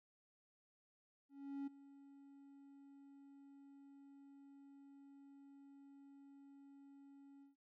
triangle tone with ADSR envelope, 278.1 Hz, C#4, 6 cents sharp, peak -39 dBFS, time 1.29-7.56 s, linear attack 380 ms, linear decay 12 ms, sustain -18 dB, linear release 140 ms, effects none

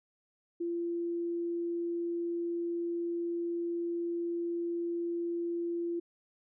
sine tone, 342 Hz, F4, 36 cents flat, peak -31 dBFS, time 0.6-6 s, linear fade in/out 10 ms, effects none

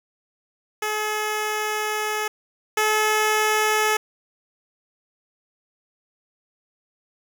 10% pulse tone pair in turn, 426.4 / 429.4 Hz, G#4 / A4, +46 / -42 cents, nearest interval unison, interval 12 cents, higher second, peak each -15 / -10 dBFS, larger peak second, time 0.82-2.28 / 2.77-3.97 s, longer first, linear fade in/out 5 ms, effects none

